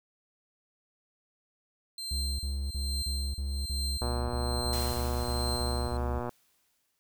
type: tone with tremolo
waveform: 35% pulse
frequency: 4140 Hz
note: C8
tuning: 19 cents flat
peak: -31 dBFS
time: 1.98-5.97 s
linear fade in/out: 2 ms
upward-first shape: triangle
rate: 1.2 Hz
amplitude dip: 85%
type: tone bursts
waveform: triangle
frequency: 69.3 Hz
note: C#2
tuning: in tune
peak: -28 dBFS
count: 13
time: 2.11-6.194 s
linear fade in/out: 5 ms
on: 280 ms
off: 37 ms
type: click train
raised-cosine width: 1 ms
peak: -21 dBFS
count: 276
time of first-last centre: 4.02-6.293 s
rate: 121 Hz
type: noise with exponential decay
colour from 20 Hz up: white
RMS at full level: -38 dBFS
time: 4.73-6.99 s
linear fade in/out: 0 ms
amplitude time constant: 490 ms
effects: none